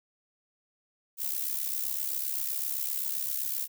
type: noise with amplitude modulation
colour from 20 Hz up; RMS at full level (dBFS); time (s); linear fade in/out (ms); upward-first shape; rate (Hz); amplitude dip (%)
violet; -29; 1.17-3.68; 50; sine; 67.7; 70
effects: none